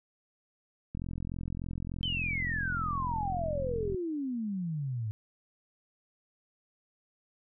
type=click train; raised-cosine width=5 ms; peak=-25 dBFS; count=131; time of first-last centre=0.95-3.945 s; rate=43.4 Hz
type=exponential sweep; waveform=sine; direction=down; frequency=3136 to 103.83 Hz; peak=-31 dBFS; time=2.03-5.11 s; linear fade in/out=0 ms
effects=none